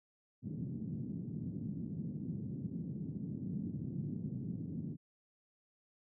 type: band-pass noise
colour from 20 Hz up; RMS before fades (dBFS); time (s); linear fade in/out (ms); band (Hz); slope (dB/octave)
pink; -41; 0.42-4.97; 50; 130 to 240; 24
effects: none